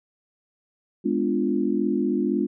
sine chord, G# diminished seventh, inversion none, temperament equal with one note detuned, 207.7 / 250 / 293.7 / 349.2 Hz, G#3 / B3 / D4 / F4, 0 / +21 / 0 / 0 cents, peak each -26 dBFS, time 1.04-2.47 s, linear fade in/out 20 ms, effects none

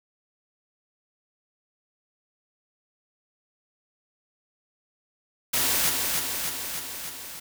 white noise with echo, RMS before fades -24 dBFS, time 5.53-5.9 s, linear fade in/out 10 ms, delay 300 ms, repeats 5, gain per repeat -3 dB, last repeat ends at 7.4 s, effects none

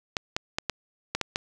clicks, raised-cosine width 0.2 ms, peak -9 dBFS, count 7, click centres 0.168 / 0.365 / 0.585 / 0.697 / 1.15 / 1.213 / 1.359 s, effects none

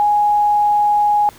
sine tone, 830.6 Hz, G#5, in tune, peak -11 dBFS, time 0-1.29 s, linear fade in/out 0 ms, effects pink hiss -43 dBFS RMS until 1.38 s

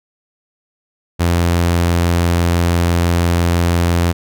sawtooth tone, 86 Hz, F2, 26 cents flat, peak -8 dBFS, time 1.19-4.13 s, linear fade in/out 20 ms, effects none

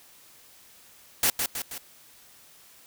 white noise with echo, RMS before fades -22 dBFS, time 1.23-1.3 s, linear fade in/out 2 ms, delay 160 ms, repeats 3, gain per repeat -5 dB, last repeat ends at 1.78 s, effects white hiss -54 dBFS RMS until 2.86 s

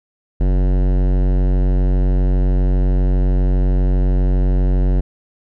sine tone with hard clipping, 46.25 Hz, F#1, in tune, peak -14 dBFS, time 0.4-5.01 s, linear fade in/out 10 ms, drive 18 dB, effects none

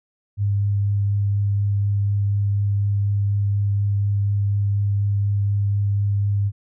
sine tone with vibrato, 101.1 Hz, G#2, 46 cents flat, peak -17 dBFS, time 0.37-6.52 s, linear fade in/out 50 ms, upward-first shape triangle, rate 4.1 Hz, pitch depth 10 cents each way, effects none

